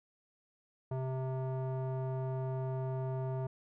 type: tone with low-pass filter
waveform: square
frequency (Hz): 130.81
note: C3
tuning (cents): 0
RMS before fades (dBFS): -36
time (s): 0.91-3.47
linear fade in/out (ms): 5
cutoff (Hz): 790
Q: 1.8
effects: none